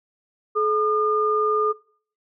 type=tone pair together; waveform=sine; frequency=428.5 / 1212 Hz; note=A4 / D#6; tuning=-46 / -46 cents; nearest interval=octave + tritone; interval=1800 cents; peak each=-21 dBFS; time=0.55-1.73 s; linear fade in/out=20 ms; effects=noise-tail reverb RT60 0.5 s tail -21 dB re dry